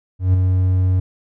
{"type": "tone with ADSR envelope", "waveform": "triangle", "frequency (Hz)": 92.5, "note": "F#2", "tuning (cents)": 0, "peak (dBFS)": -7, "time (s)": [0.19, 1], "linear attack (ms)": 150, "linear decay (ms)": 6, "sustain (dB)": -4, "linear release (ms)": 7, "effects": []}